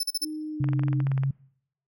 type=tone bursts; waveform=sawtooth; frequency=5274 Hz; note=E8; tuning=in tune; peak=-22 dBFS; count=4; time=0-0.249 s; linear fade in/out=5 ms; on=33 ms; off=39 ms
type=tone with pitch glide; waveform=sine; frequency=307.4 to 300.9 Hz; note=D#4 to D4; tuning=-21 to +42 cents; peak=-31 dBFS; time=0.21-1.05 s; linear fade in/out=50 ms; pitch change=-37 cents; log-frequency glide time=0.52-0.63 s
type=tone with vibrato; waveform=sine; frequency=135 Hz; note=C#3; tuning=45 cents flat; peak=-22 dBFS; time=0.6-1.31 s; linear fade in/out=5 ms; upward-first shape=sine; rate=4.8 Hz; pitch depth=19 cents each way
type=clicks; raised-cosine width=0.5 ms; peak=-22 dBFS; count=12; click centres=0.642 / 0.688 / 0.733 / 0.794 / 0.835 / 0.883 / 0.93 / 1.003 / 1.069 / 1.117 / 1.178 / 1.235 s
effects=noise-tail reverb RT60 0.7 s tail -24 dB re dry